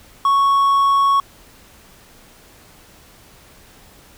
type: tone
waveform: triangle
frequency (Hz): 1108.7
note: C#6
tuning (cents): 0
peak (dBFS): -10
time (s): 0.25-1.2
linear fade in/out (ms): 2
effects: pink hiss -47 dBFS RMS until 4.17 s